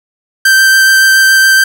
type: tone with vibrato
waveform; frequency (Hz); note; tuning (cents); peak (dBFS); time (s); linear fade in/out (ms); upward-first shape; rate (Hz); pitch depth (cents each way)
45% pulse; 1562; G6; -7; -4; 0.45-1.64; 5; sine; 7.1; 8
effects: none